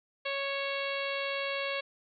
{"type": "harmonic tone with a mistuned harmonic", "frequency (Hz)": 554, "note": "C#5", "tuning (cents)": -1, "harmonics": [1, 2, 3, 4, 5, 6, 7, 8], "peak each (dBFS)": [-35, -40, -41, -38, -39, -42, -45, -46], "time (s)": [0.25, 1.81], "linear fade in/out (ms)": 10, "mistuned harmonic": 5, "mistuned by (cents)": -24, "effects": []}